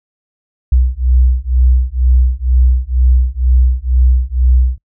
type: beating tone pair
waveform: sine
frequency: 61.74 / 63.84 Hz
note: B1 / C2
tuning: 0 / -42 cents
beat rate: 2.1 Hz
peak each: -11 dBFS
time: 0.72-4.78 s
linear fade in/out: 5 ms
effects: noise-tail reverb RT60 0.1 s tail -26 dB re dry